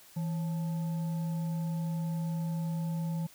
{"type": "tone with frequency modulation", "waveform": "sine", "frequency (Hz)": 164.81, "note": "E3", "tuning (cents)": 0, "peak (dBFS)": -30, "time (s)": [0.16, 3.27], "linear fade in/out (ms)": 10, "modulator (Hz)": 710, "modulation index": 0.23, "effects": ["white hiss -56 dBFS RMS until 3.34 s"]}